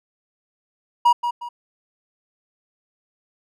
triangle tone with echo, 958 Hz, A#5, 47 cents sharp, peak -9 dBFS, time 1.05-1.13 s, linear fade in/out 10 ms, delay 180 ms, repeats 2, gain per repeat -9 dB, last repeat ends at 1.49 s, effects none

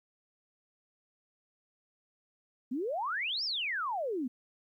sine exponential two-way sweep, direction up then down, 233.1 to 5560 to 233.1 Hz, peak -31 dBFS, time 2.71-4.28 s, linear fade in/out 10 ms, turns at 3.44 s, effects 12-bit

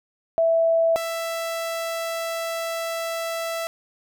sine / sawtooth tone pair in turn, 659.3 / 662.4 Hz, E5 / E5, 0 / +8 cents, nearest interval unison, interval 8 cents, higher second, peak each -16 / -22 dBFS, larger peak first, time 0.38-0.96 / 0.96-3.67 s, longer second, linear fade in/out 0 ms, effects none

